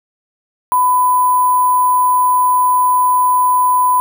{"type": "tone with sample-and-hold", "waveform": "sine", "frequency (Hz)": 1000, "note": "B5", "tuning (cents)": 21, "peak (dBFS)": -9, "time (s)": [0.72, 4], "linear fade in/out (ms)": 0, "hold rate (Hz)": 11025, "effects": []}